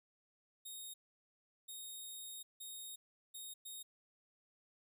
10% pulse tone bursts at uneven times, 3721 Hz, A#7, 4 cents flat, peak -39 dBFS, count 5, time 0.65-0.94 / 1.68-2.43 / 2.6-2.96 / 3.34-3.54 / 3.65-3.83 s, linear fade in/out 10 ms, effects none

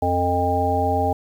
harmonic tone, 88.6 Hz, F2, 25 cents sharp, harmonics 1 / 3 / 5 / 7 / 9, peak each -24 / -27 / -26 / -25 / -21 dBFS, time 0.02-1.13 s, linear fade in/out 5 ms, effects 8-bit

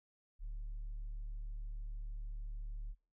sine tone, 36.71 Hz, D1, in tune, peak -38 dBFS, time 0.39-2.95 s, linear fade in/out 50 ms, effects noise-tail reverb RT60 0.3 s tail -21 dB re dry + tanh soft clip ceiling -39 dBFS

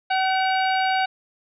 harmonic tone with a mistuned harmonic, 758 Hz, F#5, 42 cents sharp, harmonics 1 / 2 / 3 / 4 / 5 / 6, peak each -20 / -26 / -30 / -32 / -34 / -36 dBFS, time 0.1-1.06 s, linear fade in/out 10 ms, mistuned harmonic 4, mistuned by -100 cents, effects none

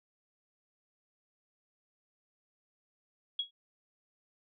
sine tone with exponential decay, 3322 Hz, G#7, in tune, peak -27 dBFS, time 3.39-3.51 s, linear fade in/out 5 ms, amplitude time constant 24 ms, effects none

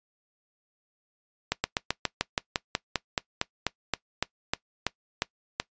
slowing click train, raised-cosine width 0.2 ms, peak -7 dBFS, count 19, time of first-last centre 1.52-5.6 s, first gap 120 ms, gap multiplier 1.07, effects noise-tail reverb RT60 0.1 s tail -21 dB re dry + resampled to 16000 Hz

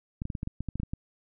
clicks, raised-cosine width 5 ms, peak -20 dBFS, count 12, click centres 0.219 / 0.254 / 0.302 / 0.352 / 0.431 / 0.474 / 0.606 / 0.687 / 0.756 / 0.8 / 0.833 / 0.935 s, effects none

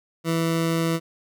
20% pulse tone, 164.81 Hz, E3, in tune, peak -16 dBFS, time 0.24-1 s, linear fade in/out 50 ms, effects none

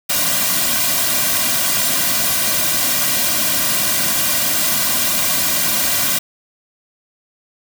white noise with comb filter, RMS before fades -17 dBFS, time 0.09-6.19 s, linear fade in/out 10 ms, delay 2.3 ms, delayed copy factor -1, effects none

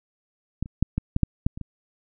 clicks, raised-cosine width 5 ms, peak -13 / -27 / -6 / -11 / -9 / -6 / -8 / -23 / -21 dBFS, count 9, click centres 0.626 / 0.659 / 0.826 / 0.98 / 1.164 / 1.233 / 1.465 / 1.575 / 1.613 s, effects none

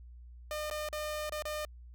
sawtooth tone with dropouts, 606 Hz, D#5, 46 cents flat, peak -31 dBFS, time 0.51-1.65 s, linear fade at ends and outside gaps 1 ms, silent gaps 0.7-0.711 / 0.888-0.928 / 1.295-1.322 / 1.423-1.453 s, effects added 60 Hz sine -48 dBFS peak until 1.94 s

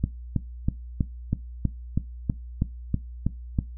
click train, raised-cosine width 5 ms, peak -10 dBFS, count 12, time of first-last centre 0.04-3.588 s, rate 3.1 Hz, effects noise-tail reverb RT60 0.2 s tail -18 dB re dry + added 60 Hz sine -36 dBFS peak until 3.77 s

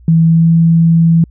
sine tone with pitch glide, 163.5 to 165.5 Hz, E3 to E3, -14 to +7 cents, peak -5 dBFS, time 0.08-1.24 s, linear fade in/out 2 ms, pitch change +21 cents, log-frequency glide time 0.24-0.51 s, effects added 60 Hz sine -37 dBFS peak until 1.3 s

